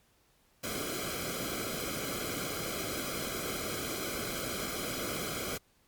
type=noise with comb filter; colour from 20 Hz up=pink; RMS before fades=-36 dBFS; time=0.63-5.58 s; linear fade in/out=10 ms; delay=1.1 ms; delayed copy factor=-0.85; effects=pink hiss -68 dBFS RMS until 5.87 s + MP3 96 kbps